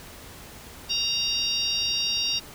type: harmonic tone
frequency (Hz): 932.3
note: A#5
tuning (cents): 0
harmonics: 3 / 4 / 5 / 6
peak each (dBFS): -29 / -29 / -29 / -29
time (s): 0.89-2.4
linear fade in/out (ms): 20
effects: pink hiss -44 dBFS RMS until 2.54 s